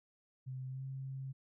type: tone with pitch glide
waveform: sine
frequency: 130 to 133.81 Hz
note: C3 to C3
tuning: -11 to +39 cents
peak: -40 dBFS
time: 0.46-1.33 s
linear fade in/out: 20 ms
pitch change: +50 cents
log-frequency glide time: 0.68-0.84 s
effects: none